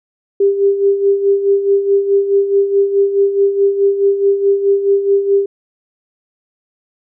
sine tone with tremolo, 397.5 Hz, G4, 24 cents sharp, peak -7 dBFS, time 0.4-5.46 s, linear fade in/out 5 ms, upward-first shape sine, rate 4.7 Hz, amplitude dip 65%, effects none

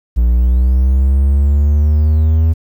triangle linear sweep, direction up, 58.27 to 81.3 Hz, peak -6 dBFS, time 0.16-2.54 s, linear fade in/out 20 ms, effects 8-bit

